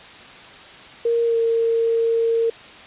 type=tone with pitch glide; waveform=sine; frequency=466.2 to 458.2 Hz; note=A#4 to A#4; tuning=0 to -30 cents; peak=-16 dBFS; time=1.05-2.5 s; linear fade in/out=5 ms; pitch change=-30 cents; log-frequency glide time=1.25-1.37 s; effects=white hiss -41 dBFS RMS until 2.86 s + resampled to 8000 Hz